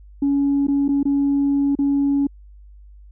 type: tone with dropouts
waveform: sine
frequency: 280.7 Hz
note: C#4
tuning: 22 cents sharp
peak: -14 dBFS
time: 0.22-2.27 s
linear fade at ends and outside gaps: 5 ms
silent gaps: 0.67-0.682 / 0.881-0.888 / 1.031-1.053 / 1.753-1.788 s
effects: tanh soft clip ceiling -12 dBFS + added 50 Hz sine -41 dBFS peak until 3.11 s